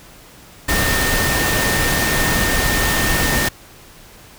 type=tone in noise; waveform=sine; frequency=1822 Hz; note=A#6; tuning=40 cents flat; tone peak=-21 dBFS; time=0.68-3.49 s; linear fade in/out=10 ms; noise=pink; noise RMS=-18 dBFS; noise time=0.68-3.49 s; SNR=-6 dB; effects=pink hiss -43 dBFS RMS until 4.38 s